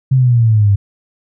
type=exponential sweep; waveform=sine; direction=down; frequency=134.4 to 98 Hz; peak=-7 dBFS; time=0.11-0.76 s; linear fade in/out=10 ms; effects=none